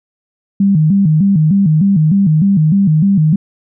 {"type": "tone with vibrato", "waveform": "sine", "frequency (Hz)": 175.2, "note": "F3", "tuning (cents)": 6, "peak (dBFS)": -7, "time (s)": [0.6, 3.36], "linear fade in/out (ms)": 5, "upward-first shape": "square", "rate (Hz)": 3.3, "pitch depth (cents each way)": 210, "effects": []}